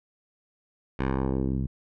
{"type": "tone with low-pass filter sweep", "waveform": "10% pulse", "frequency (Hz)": 66.3, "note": "C2", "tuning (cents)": 23, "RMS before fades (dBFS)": -27, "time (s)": [0.99, 1.67], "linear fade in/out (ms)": 5, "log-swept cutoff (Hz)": [2300, 150], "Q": 1.1, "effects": []}